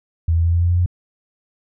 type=tone with pitch steps; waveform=sine; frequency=82.41 / 83.46 / 84.53 / 85.61 / 86.71 / 87.82 / 88.94 Hz; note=E2 / E2 / E2 / F2 / F2 / F2 / F2; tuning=0 / +22 / +44 / -34 / -12 / +10 / +32 cents; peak=-13 dBFS; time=0.28-0.861 s; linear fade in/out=5 ms; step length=83 ms; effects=none